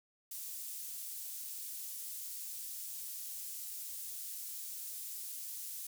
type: high-pass noise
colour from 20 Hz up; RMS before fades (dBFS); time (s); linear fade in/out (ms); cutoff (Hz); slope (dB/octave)
pink; -44; 0.31-5.87; 5; 9200; 12
effects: none